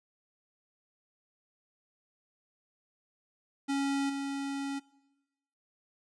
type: tone with level steps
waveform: square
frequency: 277.2 Hz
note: C#4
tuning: in tune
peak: -29 / -34 dBFS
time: 3.68-4.8 s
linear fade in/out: 20 ms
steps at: 4.09 s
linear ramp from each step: 10 ms
effects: noise-tail reverb RT60 1.0 s tail -22 dB re dry + resampled to 22050 Hz